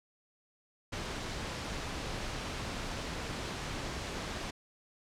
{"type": "noise", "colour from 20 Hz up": "pink", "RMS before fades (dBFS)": -38, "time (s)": [0.92, 4.51], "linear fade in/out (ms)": 10, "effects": ["low-pass 6000 Hz 12 dB/octave"]}